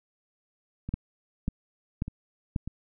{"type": "two click trains", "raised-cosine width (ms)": 5, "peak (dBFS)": [-15, -22], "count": [4, 4], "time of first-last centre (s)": [[0.94, 2.562], [0.89, 2.676]], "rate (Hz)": [1.85, 1.68], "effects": []}